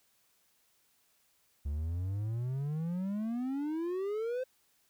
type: exponential sweep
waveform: triangle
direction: up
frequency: 69.7 to 523.3 Hz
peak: -30 dBFS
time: 1.65-4.44 s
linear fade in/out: 10 ms
effects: white hiss -71 dBFS RMS until 4.89 s